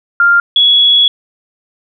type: tone pair in turn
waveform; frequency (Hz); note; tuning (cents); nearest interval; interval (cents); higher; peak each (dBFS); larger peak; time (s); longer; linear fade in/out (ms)
sine; 1396.9 / 3366; F6 / G#7; 0 / +23; octave + minor third; 1523; second; -5; neither; 0.2-0.4 / 0.56-1.08; second; 2
effects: none